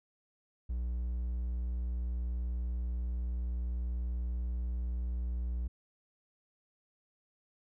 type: tone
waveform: triangle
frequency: 60.3 Hz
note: B1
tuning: 41 cents flat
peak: -30 dBFS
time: 0.69-5.68 s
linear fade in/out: 10 ms
effects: none